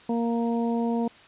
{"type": "harmonic tone", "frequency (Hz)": 233.1, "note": "A#3", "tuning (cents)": 0, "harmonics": [1, 2, 3, 4], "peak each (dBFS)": [-24, -30, -34, -36], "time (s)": [0.09, 1.08], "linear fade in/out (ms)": 5, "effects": ["white hiss -51 dBFS RMS until 1.27 s", "resampled to 8000 Hz"]}